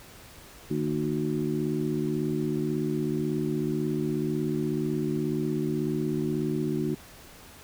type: harmonic tone with a mistuned harmonic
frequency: 76.4 Hz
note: D#2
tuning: 31 cents flat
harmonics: 2 / 3 / 4 / 5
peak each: -31 / -31 / -31 / -31 dBFS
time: 0.7-6.95 s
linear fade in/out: 10 ms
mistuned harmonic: 5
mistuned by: -67 cents
effects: pink hiss -49 dBFS RMS until 7.63 s